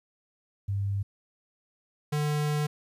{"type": "tone pair in turn", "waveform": ["sine", "square"], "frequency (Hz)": [99.5, 149.08], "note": ["G2", "D3"], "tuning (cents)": [26, 26], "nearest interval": "perfect fifth", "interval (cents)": 700, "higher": "second", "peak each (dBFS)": -26, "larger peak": "neither", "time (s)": [[0.68, 1.03], [2.12, 2.67]], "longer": "second", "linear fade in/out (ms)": 10, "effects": ["resampled to 32000 Hz", "11-bit"]}